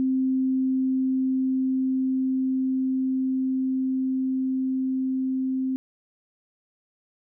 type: tone with level ramp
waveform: sine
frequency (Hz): 261.6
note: C4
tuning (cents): 0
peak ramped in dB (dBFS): -20 to -23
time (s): 0-5.76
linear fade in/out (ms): 0
effects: none